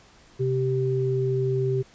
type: tone pair together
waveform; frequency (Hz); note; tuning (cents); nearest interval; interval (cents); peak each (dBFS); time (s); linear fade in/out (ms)
sine; 130 / 388.9; C3 / G4; -11 / -14; octave + perfect fifth; 1897; -24; 0.39-1.83; 20
effects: pink hiss -54 dBFS RMS until 1.94 s + resampled to 16000 Hz